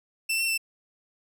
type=tone with pitch steps; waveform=sawtooth; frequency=2674 / 2707 / 2669 Hz; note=E7 / E7 / E7; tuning=+24 / +45 / +21 cents; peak=-21 dBFS; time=0.29-0.578 s; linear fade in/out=10 ms; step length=96 ms; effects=none